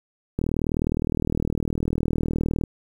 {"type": "click train", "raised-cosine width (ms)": 3, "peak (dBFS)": -11, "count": 90, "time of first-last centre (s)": [0.39, 2.637], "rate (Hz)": 39.6, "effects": ["8-bit"]}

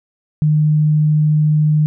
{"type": "tone", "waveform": "sine", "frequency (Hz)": 152.3, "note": "D#3", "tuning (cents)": -37, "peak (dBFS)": -10, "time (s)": [0.42, 1.86], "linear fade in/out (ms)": 0, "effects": []}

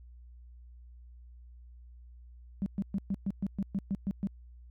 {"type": "tone bursts", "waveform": "sine", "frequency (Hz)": 196, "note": "G3", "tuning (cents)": 0, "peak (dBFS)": -27, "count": 11, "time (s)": [2.62, 4.271], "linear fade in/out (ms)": 0, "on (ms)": 41, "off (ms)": 120, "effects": ["tanh soft clip ceiling -23 dBFS", "added 60 Hz sine -49 dBFS peak until 4.7 s"]}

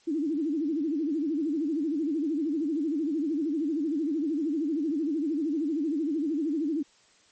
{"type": "tone with vibrato", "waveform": "sine", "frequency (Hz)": 304.7, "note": "D#4", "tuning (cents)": -36, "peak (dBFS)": -25, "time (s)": [0.07, 6.83], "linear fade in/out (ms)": 10, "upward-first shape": "sine", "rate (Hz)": 13, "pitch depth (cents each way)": 170, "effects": ["white hiss -61 dBFS RMS until 7.31 s", "MP3 32 kbps"]}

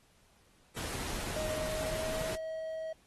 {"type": "noise", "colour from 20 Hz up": "pink", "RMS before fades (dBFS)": -39, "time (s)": [0.76, 2.36], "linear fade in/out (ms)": 10}
{"type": "tone with pitch glide", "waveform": "triangle", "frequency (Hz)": [622.3, 639.8], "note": ["D#5", "D#5"], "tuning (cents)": [0, 48], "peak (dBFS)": -34, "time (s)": [1.36, 2.93], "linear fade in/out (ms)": 5, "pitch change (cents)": 48, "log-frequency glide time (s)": [1.59, 2.27]}
{"effects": ["pink hiss -67 dBFS RMS until 3.06 s", "AAC 32 kbps"]}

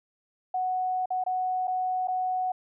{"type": "tone with dropouts", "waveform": "sine", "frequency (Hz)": 740, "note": "F#5", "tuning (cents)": 0, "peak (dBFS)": -25, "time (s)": [0.54, 2.52], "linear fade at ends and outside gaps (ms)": 5, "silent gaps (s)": [[1.058, 1.104], [1.239, 1.263], [1.673, 1.678], [2.074, 2.082]], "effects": []}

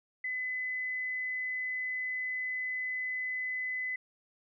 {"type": "tone", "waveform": "sine", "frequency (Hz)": 2015, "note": "B6", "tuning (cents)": 34, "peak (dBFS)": -32, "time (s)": [0.24, 3.96], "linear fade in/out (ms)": 5, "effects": []}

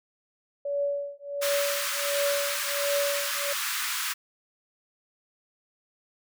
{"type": "tone with tremolo", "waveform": "sine", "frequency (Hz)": 569, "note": "C#5", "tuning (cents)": 45, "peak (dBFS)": -23, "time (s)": [0.65, 3.53], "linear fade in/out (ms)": 5, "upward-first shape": "triangle", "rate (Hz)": 1.4, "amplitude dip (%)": 100}
{"type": "high-pass noise", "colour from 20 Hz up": "pink", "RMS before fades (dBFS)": -30, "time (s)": [1.41, 4.14], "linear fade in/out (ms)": 20, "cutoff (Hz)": 1100, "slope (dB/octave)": 48}
{"effects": []}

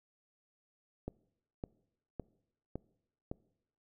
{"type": "click train", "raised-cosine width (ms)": 2, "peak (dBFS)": -25, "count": 5, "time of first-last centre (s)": [1.08, 3.315], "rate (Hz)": 1.79, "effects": ["noise-tail reverb RT60 0.8 s tail -23 dB re dry"]}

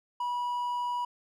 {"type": "tone", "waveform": "triangle", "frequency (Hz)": 974, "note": "B5", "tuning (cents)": -24, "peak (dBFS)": -27, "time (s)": [0.2, 1.05], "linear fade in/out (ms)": 5, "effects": []}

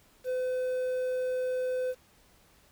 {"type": "tone with quantisation", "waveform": "triangle", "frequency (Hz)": 508, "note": "B4", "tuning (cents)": 49, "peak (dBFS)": -26, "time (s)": [0.24, 1.95], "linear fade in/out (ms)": 50, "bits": 9, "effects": ["pink hiss -62 dBFS RMS until 2.71 s"]}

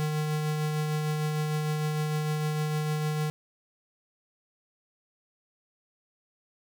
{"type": "tone with tremolo", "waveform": "square", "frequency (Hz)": 152.7, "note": "D#3", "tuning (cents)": -32, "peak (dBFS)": -26, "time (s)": [0, 3.3], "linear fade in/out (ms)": 0, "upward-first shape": "triangle", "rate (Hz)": 6.6, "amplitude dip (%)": 30, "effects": []}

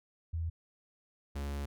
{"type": "tone pair in turn", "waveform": ["sine", "45% pulse"], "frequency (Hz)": [82.5, 70.78], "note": ["E2", "C#2"], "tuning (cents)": [2, 37], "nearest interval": "minor third", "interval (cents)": 265, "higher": "first", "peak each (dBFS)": [-32, -35], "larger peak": "first", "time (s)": [[0.33, 0.5], [1.35, 1.66]], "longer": "second", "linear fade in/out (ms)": 10, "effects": []}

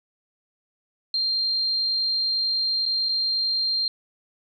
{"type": "tone with dropouts", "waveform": "sine", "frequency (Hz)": 4183, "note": "C8", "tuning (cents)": -1, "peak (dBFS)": -21, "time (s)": [1.14, 3.88], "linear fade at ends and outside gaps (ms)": 2, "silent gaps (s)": [[2.855, 2.861], [3.087, 3.091]], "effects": []}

